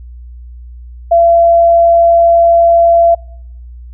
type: tone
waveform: sine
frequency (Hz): 678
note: E5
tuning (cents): +49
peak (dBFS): -4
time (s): 1.11-3.15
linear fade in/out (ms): 10
effects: noise-tail reverb RT60 0.8 s tail -26 dB re dry + added 60 Hz sine -28 dBFS peak until 3.93 s